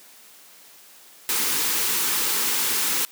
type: band-stop noise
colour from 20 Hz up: white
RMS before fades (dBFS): -23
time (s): 1.29-3.05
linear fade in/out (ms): 0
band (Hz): 530 to 780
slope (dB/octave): 96
effects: white hiss -49 dBFS RMS until 3.11 s + high-pass 200 Hz 12 dB/octave